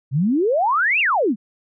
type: exponential two-way sweep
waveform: sine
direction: up then down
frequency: 123.47 to 2835 to 186.3 Hz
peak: -15 dBFS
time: 0.11-1.36 s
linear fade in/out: 50 ms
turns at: 1 s
effects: none